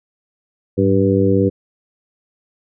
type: harmonic tone with a mistuned harmonic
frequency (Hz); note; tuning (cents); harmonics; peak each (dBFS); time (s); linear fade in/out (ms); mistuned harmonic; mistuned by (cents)
97.2; G2; -14; 1 / 2 / 3 / 4 / 5; -18 / -18 / -18 / -18 / -18; 0.77-1.5; 20; 1; +89
effects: none